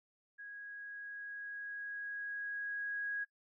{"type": "tone with level ramp", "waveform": "sine", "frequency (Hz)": 1652, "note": "G#6", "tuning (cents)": -10, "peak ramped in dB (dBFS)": [-46, -35], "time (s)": [0.38, 3.25], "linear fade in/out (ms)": 20, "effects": ["noise-tail reverb RT60 0.1 s tail -19 dB re dry"]}